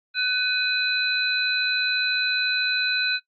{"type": "tone cluster", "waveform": "sine", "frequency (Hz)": [1502, 2511, 4013], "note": ["F#6", "D#7", "B7"], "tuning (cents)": [26, 15, 27], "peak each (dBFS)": [-24, -27, -25], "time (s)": [0.14, 3.2], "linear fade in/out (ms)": 50, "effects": ["noise-tail reverb RT60 0.1 s tail -20 dB re dry", "Opus 48 kbps"]}